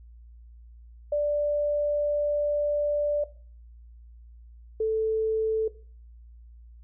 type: tone pair in turn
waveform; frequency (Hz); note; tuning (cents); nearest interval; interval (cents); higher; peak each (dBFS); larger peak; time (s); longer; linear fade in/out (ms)
sine; 587.3 / 440; D5 / A4; 0 / 0; perfect fourth; 500; first; -22; neither; 1.12-3.24 / 4.8-5.68; first; 5
effects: noise-tail reverb RT60 0.4 s tail -17 dB re dry + added 58 Hz sine -46 dBFS peak until 6.83 s